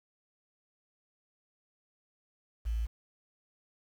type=tone with quantisation; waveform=sine; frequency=55.8 Hz; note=A1; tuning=25 cents sharp; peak=-29 dBFS; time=2.65-2.87 s; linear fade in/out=20 ms; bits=9; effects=none